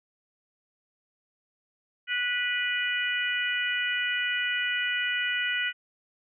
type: harmonic tone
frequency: 490.5 Hz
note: B4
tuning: 12 cents flat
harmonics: 3 / 4 / 5 / 6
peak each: -30 / -30 / -33 / -32 dBFS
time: 2.07-5.73 s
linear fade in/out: 50 ms
effects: none